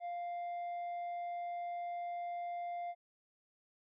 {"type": "tone with tanh clipping", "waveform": "sine", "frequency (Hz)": 698.5, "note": "F5", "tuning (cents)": 0, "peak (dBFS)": -39, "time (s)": [0, 2.95], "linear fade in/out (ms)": 50, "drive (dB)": 4, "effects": []}